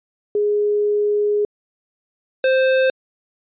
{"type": "tone pair in turn", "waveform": ["sine", "square"], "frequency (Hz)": [415.3, 523.2], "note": ["G#4", "C5"], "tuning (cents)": [0, 0], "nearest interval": "major third", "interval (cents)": 400, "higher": "second", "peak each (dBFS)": [-15, -14], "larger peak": "second", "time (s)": [[0.35, 1.45], [2.44, 2.9]], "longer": "first", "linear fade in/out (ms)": 2, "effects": ["resampled to 8000 Hz"]}